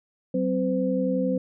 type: tone cluster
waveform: sine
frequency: 189.1 / 260.4 / 511 Hz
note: F#3 / C4 / C5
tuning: +38 / -8 / -41 cents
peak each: -26 dBFS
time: 0.34-1.38 s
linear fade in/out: 5 ms
effects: none

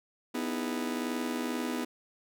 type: chord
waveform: 40% pulse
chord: E major seventh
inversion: second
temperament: just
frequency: 247.2 / 309 / 329.6 / 412 Hz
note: B3 / D#4 / E4 / G#4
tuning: +2 / -12 / 0 / -14 cents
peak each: -33 / -37 / -39 / -39 dBFS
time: 0.34-1.85 s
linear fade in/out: 10 ms
effects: none

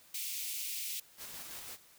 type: high-pass noise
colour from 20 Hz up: white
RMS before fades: -39 dBFS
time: 0.14-1 s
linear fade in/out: 5 ms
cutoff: 2200 Hz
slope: 48 dB/octave
type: noise with tremolo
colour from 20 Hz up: white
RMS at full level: -45 dBFS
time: 1.17-1.78 s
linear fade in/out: 50 ms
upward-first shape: square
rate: 5.9 Hz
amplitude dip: 25%
effects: white hiss -61 dBFS RMS until 1.98 s

